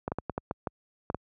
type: clicks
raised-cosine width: 1 ms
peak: -16 dBFS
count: 9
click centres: 0.079 / 0.119 / 0.186 / 0.297 / 0.379 / 0.511 / 0.672 / 1.101 / 1.146 s
effects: high-pass 60 Hz 12 dB/octave